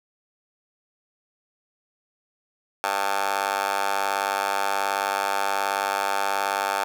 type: tone with high-pass filter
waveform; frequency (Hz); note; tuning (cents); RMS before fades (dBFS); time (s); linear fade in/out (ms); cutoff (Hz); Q
10% pulse; 98.7; G2; +12; -25; 2.84-6.84; 0; 910; 8.4
effects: none